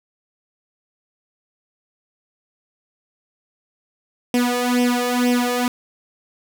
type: tone with flanger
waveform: sawtooth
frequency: 245.5 Hz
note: B3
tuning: 10 cents flat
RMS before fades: -19 dBFS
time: 4.34-5.68 s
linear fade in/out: 2 ms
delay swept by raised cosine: 0.35 to 1.75 ms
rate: 2.1 Hz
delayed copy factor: +0.85
effects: none